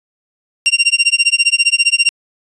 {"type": "tone with tremolo", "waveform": "sawtooth", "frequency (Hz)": 2770, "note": "F7", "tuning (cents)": -15, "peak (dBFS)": -3, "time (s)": [0.66, 2.09], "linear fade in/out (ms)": 0, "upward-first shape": "sine", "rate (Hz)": 15, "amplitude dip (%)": 100, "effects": ["resampled to 22050 Hz"]}